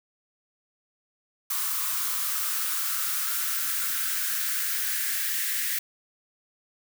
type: noise with high-pass filter sweep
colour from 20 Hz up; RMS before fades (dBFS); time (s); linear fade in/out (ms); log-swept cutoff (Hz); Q
blue; -28; 1.5-5.79; 5; 1100 to 1800; 4.5
effects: none